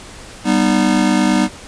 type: chord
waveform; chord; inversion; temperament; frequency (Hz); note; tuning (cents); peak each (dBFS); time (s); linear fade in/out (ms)
square; G augmented; none; just; 196 / 245 / 306.2; G3 / B3 / D#4; 0 / -14 / -28; -17; 0.44-1.49; 50
effects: pink hiss -36 dBFS RMS until 1.67 s + resampled to 22050 Hz